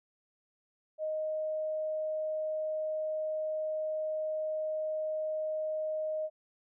sine tone, 622.3 Hz, D#5, in tune, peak -31 dBFS, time 0.98-6.3 s, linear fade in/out 50 ms, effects none

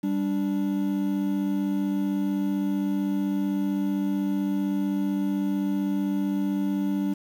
triangle tone pair together, 196.3 / 292 Hz, G3 / D4, +3 / -10 cents, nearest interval perfect fifth, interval 687 cents, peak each -24 dBFS, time 0.03-7.14 s, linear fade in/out 10 ms, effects 8-bit

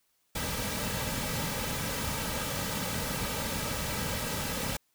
pink noise with comb filter, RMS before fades -33 dBFS, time 0.35-4.77 s, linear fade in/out 5 ms, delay 2.8 ms, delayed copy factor -0.6, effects white hiss -73 dBFS RMS until 4.94 s

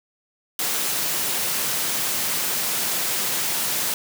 white high-pass noise, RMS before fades -24 dBFS, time 0.59-3.94 s, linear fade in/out 2 ms, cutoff 110 Hz, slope 96 dB/octave, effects none

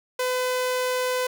sawtooth tone, 505 Hz, B4, 39 cents sharp, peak -19 dBFS, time 0.19-1.27 s, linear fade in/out 5 ms, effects none

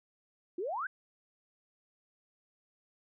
sine exponential sweep, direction up, 329.6 to 1639 Hz, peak -33 dBFS, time 0.58-0.87 s, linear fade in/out 5 ms, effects none

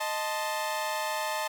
sawtooth chord, A diminished, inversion second, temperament equal, 622.3 / 880 / 1046.5 Hz, Eb5 / A5 / C6, 0 / 0 / 0 cents, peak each -30 / -28 / -34 dBFS, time 0-1.48 s, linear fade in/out 10 ms, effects none

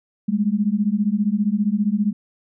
sine beating tone pair, 200 / 215 Hz, G3 / A3, +35 / -40 cents, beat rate 15 Hz, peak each -20 dBFS, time 0.28-2.13 s, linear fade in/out 10 ms, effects none

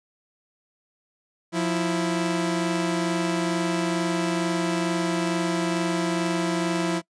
sawtooth tone pair together, 175.92 / 329.6 Hz, F3 / E4, +13 / 0 cents, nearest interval major seventh, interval 1087 cents, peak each -22 / -21 dBFS, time 1.52-7.02 s, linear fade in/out 50 ms, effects noise-tail reverb RT60 0.1 s tail -24 dB re dry + resampled to 22050 Hz

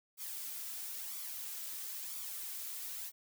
blue noise with flanger, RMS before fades -43 dBFS, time 0.17-3.12 s, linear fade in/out 50 ms, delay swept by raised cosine 0.85 to 3.05 ms, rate 1 Hz, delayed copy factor +0.5, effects none

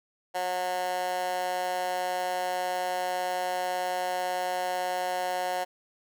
15% pulse tone with high-pass filter, 181.8 Hz, F#3, 30 cents flat, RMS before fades -30 dBFS, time 0.34-5.65 s, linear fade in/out 20 ms, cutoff 700 Hz, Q 2.5, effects none

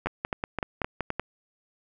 two click trains, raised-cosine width 0.5 ms, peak -13 / -13 dBFS, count 7 / 5, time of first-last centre 0.06-1.196 / 0.07-1.104 s, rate 5.28 / 3.87 Hz, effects none

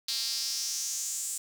square tone with high-pass filter sweep, 123.47 Hz, B2, in tune, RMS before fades -33 dBFS, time 0.08-1.38 s, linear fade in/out 5 ms, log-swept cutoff 4300 to 7900 Hz, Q 4.2, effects none

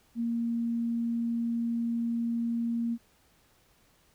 sine tone, 233.1 Hz, A#3, in tune, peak -27 dBFS, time 0.15-2.98 s, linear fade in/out 50 ms, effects pink hiss -65 dBFS RMS until 4.14 s

